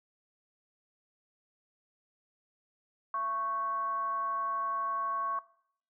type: tone with frequency modulation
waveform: sine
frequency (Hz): 1107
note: C#6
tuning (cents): -3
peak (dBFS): -30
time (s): 3.14-5.39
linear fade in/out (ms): 2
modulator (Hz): 434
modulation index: 0.33
effects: noise-tail reverb RT60 0.6 s tail -18 dB re dry